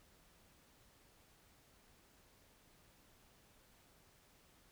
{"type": "silence", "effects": ["pink hiss -68 dBFS RMS until 4.71 s"]}